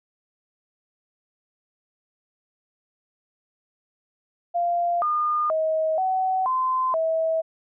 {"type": "tone with pitch steps", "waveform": "sine", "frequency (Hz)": [694, 1216, 634, 753, 1032, 647], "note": ["F5", "D#6", "D#5", "F#5", "C6", "E5"], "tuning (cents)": [-11, -40, 32, 30, -24, -32], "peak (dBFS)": -20, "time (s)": [4.54, 7.42], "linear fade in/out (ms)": 20, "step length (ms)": 480, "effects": []}